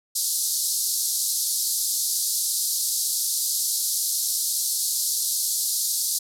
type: band-pass noise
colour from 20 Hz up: white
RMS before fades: -25 dBFS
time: 0.15-6.19 s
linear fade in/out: 10 ms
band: 4100 to 13000 Hz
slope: 48 dB/octave
effects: none